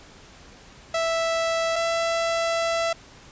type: tone pair in turn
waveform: sawtooth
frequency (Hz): 659.3 / 666.6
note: E5 / E5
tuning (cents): 0 / +19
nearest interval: unison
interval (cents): 19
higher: second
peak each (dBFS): -18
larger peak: neither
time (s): 0.94-1.76 / 1.76-2.93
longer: second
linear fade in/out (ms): 5
effects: pink hiss -48 dBFS RMS until 3.31 s + resampled to 16000 Hz